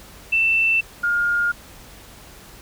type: tone pair in turn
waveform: sine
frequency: 2670 / 1416.9 Hz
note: E7 / F6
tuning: +22 / +25 cents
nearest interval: major seventh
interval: 1097 cents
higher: first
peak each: -15 / -17 dBFS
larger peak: first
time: 0.32-0.81 / 1.03-1.52 s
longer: neither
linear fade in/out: 10 ms
effects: added 50 Hz sine -49 dBFS peak until 2.61 s + pink hiss -44 dBFS RMS until 2.61 s